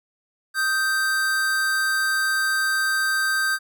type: tone pair together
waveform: square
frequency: 1251.9 / 1566 Hz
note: D#6 / G6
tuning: +10 / -2 cents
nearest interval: major third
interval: 388 cents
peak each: -30 / -21 dBFS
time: 0.54-3.59 s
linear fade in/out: 50 ms
effects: none